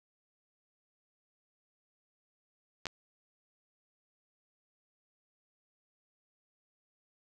clicks, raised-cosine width 0.2 ms, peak -19 / -18 dBFS, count 2, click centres 2.856 / 2.868 s, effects none

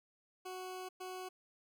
20% pulse tone bursts at uneven times, 370 Hz, F#4, in tune, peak -38 dBFS, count 2, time 0.45-0.89 / 1-1.29 s, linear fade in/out 10 ms, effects none

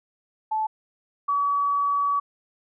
sine tone pair in turn, 870 / 1138.4 Hz, A5 / C#6, -20 / +46 cents, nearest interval perfect fourth, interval 466 cents, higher second, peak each -22 / -20 dBFS, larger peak second, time 0.51-0.67 / 1.28-2.2 s, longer second, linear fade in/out 10 ms, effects none

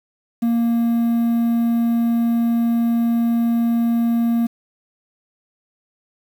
triangle tone with quantisation, 233.1 Hz, A#3, in tune, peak -13 dBFS, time 0.42-4.47 s, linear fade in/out 10 ms, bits 7, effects none

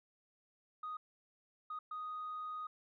sine tone bursts at uneven times, 1244.5 Hz, D#6, in tune, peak -39 dBFS, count 3, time 0.83-0.97 / 1.7-1.79 / 1.91-2.67 s, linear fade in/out 5 ms, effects tanh soft clip ceiling -37 dBFS

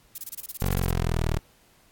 violet noise bursts, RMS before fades -33 dBFS, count 14, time 0.15-0.91 s, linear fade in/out 5 ms, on 32 ms, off 24 ms
15% pulse exponential sweep, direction down, 47.72 to 37.96 Hz, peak -17 dBFS, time 0.62-1.39 s, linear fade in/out 0 ms
effects pink hiss -60 dBFS RMS until 1.91 s + AAC 64 kbps

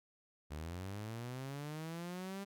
sawtooth linear sweep, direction up, 71.8 to 200.2 Hz, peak -38 dBFS, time 0.5-2.45 s, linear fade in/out 20 ms, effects none

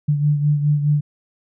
sine beating tone pair, 146.83 / 151.63 Hz, D3 / D#3, 0 / -44 cents, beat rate 4.8 Hz, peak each -15 / -23 dBFS, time 0.08-1.01 s, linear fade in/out 10 ms, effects none

